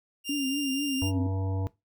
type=tone; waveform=sawtooth; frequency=2797 Hz; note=F7; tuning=2 cents sharp; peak=-28 dBFS; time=0.24-1.12 s; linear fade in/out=50 ms
type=tone with vibrato; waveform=sine; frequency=277.2 Hz; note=C#4; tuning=in tune; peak=-27 dBFS; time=0.29-1.27 s; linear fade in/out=5 ms; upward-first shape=triangle; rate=4.1 Hz; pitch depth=110 cents each way
type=harmonic tone; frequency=95.6 Hz; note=G2; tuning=43 cents flat; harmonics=1 / 3 / 5 / 7 / 9 / 10; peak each=-27 / -37 / -41 / -44 / -46 / -47 dBFS; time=1.02-1.67 s; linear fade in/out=0 ms
effects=noise-tail reverb RT60 0.2 s tail -19 dB re dry